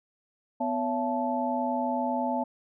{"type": "tone cluster", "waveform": "sine", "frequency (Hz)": [250.3, 563, 673, 872], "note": ["B3", "C#5", "E5", "A5"], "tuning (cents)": [23, 27, 36, -16], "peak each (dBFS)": [-30, -34, -32, -30], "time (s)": [0.6, 2.44], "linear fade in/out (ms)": 10, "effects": []}